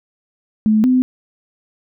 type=tone pair in turn; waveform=sine; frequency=215.9 / 254.7 Hz; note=A3 / C4; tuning=-33 / -46 cents; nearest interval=minor third; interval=287 cents; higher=second; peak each=-10 dBFS; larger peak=neither; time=0.66-0.84 / 0.84-1.02 s; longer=neither; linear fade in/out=0 ms; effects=none